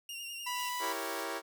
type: tone with vibrato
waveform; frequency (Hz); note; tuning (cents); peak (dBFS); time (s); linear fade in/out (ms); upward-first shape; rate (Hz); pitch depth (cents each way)
sawtooth; 2794; F7; 0; -37; 0.09-0.69; 2; triangle; 10; 45
type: tone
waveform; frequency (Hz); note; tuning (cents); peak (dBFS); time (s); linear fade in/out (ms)
sawtooth; 987.8; B5; 0; -31; 0.46-0.93; 10
type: high-pass noise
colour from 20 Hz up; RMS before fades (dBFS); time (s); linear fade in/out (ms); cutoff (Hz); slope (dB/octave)
white; -47; 0.54-1.26; 50; 2100; 24
type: chord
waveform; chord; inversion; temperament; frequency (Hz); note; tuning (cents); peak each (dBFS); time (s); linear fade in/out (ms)
15% pulse; E diminished seventh; none; equal; 329.6 / 392 / 466.2 / 554.4; E4 / G4 / Bb4 / Db5; 0 / 0 / 0 / 0; -35; 0.79-1.42; 50
effects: none